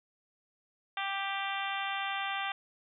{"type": "harmonic tone", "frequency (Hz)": 393.1, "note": "G4", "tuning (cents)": 5, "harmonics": [2, 3, 4, 5, 6, 7, 8, 9], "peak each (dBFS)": [-37, -39, -40, -41, -42, -42, -43, -44], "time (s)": [0.97, 2.52], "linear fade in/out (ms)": 2, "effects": []}